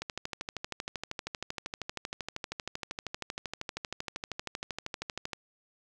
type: click train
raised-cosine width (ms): 0.2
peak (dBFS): -18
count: 69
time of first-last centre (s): 0.02-5.332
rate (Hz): 12.8
effects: none